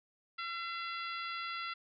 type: harmonic tone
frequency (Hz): 679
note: F5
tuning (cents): -49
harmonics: 2 / 3 / 4 / 5 / 6 / 7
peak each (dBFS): -40 / -44 / -46 / -48 / -50 / -51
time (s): 0.38-1.74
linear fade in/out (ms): 10
effects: none